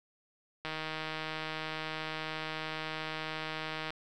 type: click train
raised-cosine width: 0.3 ms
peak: -21 dBFS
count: 512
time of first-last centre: 0.65-3.905 s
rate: 157 Hz
effects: none